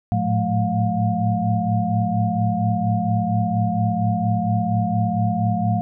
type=tone cluster; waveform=sine; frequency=108.5 / 112.8 / 178.6 / 216 / 711 Hz; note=A2 / A2 / F3 / A3 / F5; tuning=-24 / +44 / +39 / -32 / +31 cents; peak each=-24 dBFS; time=0.12-5.81 s; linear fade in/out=0 ms; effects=none